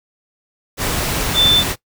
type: tone in noise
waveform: sine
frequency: 3534 Hz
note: A7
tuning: 7 cents sharp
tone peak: -9 dBFS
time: 1.34-1.64 s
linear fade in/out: 50 ms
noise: pink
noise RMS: -20 dBFS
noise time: 0.77-1.76 s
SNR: +8 dB
effects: noise-tail reverb RT60 0.1 s tail -19 dB re dry